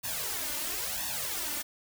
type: noise with flanger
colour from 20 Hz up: white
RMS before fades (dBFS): -34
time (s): 0.03-1.63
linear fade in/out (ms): 20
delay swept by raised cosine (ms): 1.1 to 3.4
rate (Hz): 0.98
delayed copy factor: +1
effects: none